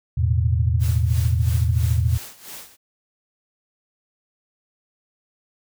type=chord; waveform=sine; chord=E suspended fourth; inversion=none; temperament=just; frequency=82.41 / 109.88 / 123.61 Hz; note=E2 / A2 / B2; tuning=0 / -2 / +2 cents; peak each=-19 / -21 / -23 dBFS; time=0.17-2.18 s; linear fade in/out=10 ms
type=noise with tremolo; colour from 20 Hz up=white; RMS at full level=-36 dBFS; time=0.79-2.77 s; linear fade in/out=50 ms; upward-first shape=sine; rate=3 Hz; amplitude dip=80%
effects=none